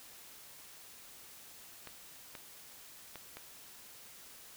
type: clicks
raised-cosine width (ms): 0.3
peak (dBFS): -29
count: 4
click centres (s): 1.873 / 2.352 / 3.157 / 3.37
effects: white hiss -54 dBFS RMS until 4.56 s